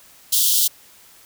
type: high-pass noise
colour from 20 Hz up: white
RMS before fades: -17 dBFS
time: 0.32-0.68 s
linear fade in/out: 10 ms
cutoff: 3000 Hz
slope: 96 dB/octave
effects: white hiss -49 dBFS RMS until 1.25 s